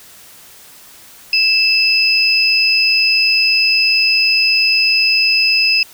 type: tone pair together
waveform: sine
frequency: 2637 / 5056 Hz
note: E7 / D#8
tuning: 0 / +27 cents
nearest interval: major seventh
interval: 1127 cents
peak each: -13 dBFS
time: 1.33-5.83 s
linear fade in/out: 2 ms
effects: white hiss -41 dBFS RMS until 5.93 s